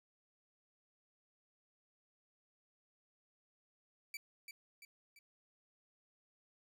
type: tone with echo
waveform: sawtooth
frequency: 2317 Hz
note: D7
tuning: 24 cents flat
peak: -39 dBFS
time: 4.14-4.17 s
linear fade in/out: 2 ms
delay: 340 ms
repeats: 3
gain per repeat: -6 dB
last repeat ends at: 5.19 s
effects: 13-bit